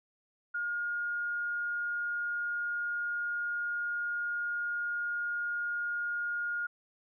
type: tone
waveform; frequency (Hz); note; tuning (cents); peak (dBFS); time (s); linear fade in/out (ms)
sine; 1425; F6; +34; -31; 0.54-6.67; 10
effects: none